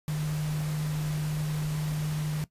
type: tone in noise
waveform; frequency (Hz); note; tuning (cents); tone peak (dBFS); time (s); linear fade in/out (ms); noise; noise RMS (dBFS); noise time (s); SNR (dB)
sine; 152.3; D#3; -37; -27; 0.08-2.44; 0; pink; -41; 0.08-2.44; +11
effects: noise-tail reverb RT60 0.1 s tail -17 dB re dry + resampled to 32000 Hz